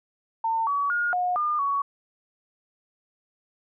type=tone with pitch steps; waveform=sine; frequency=903 / 1135 / 1428 / 721 / 1208 / 1121 Hz; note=A5 / C#6 / F6 / F#5 / D6 / C#6; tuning=+45 / +41 / +38 / -45 / +48 / +19 cents; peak=-22 dBFS; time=0.44-1.82 s; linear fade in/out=5 ms; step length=230 ms; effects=none